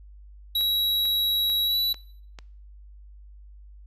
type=tone with pitch glide; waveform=square; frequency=3875 to 3940 Hz; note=B7 to B7; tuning=-34 to -5 cents; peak=-22 dBFS; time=0.55-1.93 s; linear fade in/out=5 ms; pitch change=+29 cents; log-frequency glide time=1.65-1.77 s
type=click train; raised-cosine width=0.2 ms; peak=-24 dBFS; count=5; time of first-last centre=0.61-2.388 s; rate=2.25 Hz
effects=noise-tail reverb RT60 0.6 s tail -22 dB re dry + added 50 Hz sine -44 dBFS peak until 3.86 s